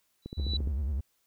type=tone with exponential growth; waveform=sine; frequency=3951 Hz; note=B7; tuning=in tune; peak=-28 dBFS; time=0.22-0.57 s; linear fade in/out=5 ms; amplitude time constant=75 ms
type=click train; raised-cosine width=3 ms; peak=-25 dBFS; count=7; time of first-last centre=0.26-0.674 s; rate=14.5 Hz
type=tone with vibrato; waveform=triangle; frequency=70.1 Hz; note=C#2; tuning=20 cents sharp; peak=-26 dBFS; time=0.37-1.01 s; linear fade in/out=10 ms; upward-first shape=sine; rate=9.9 Hz; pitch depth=170 cents each way
effects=white hiss -73 dBFS RMS until 1.26 s